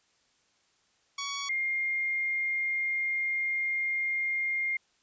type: tone pair in turn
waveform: 10% pulse / sine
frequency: 1123 / 2120 Hz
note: C#6 / C7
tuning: +22 / +22 cents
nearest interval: major seventh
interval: 1100 cents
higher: second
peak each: -24 / -27 dBFS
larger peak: first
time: 1.18-1.49 / 1.49-4.77 s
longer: second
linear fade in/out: 5 ms
effects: white hiss -69 dBFS RMS until 5.02 s + resampled to 16000 Hz